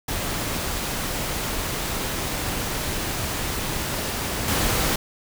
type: noise with level steps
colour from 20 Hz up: pink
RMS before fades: -27 / -22 dBFS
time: 0.08-4.96 s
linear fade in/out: 5 ms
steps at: 4.48 s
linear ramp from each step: 2 ms
effects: none